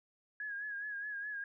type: tone with vibrato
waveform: sine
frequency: 1661.2 Hz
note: G#6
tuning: in tune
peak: -38 dBFS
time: 0.4-1.44 s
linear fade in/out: 2 ms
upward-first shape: sine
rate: 4.8 Hz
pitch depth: 54 cents each way
effects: none